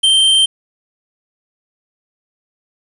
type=tone; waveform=square; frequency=3136 Hz; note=G7; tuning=in tune; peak=-9 dBFS; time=0.03-0.46 s; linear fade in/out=10 ms; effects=resampled to 24000 Hz + 7-bit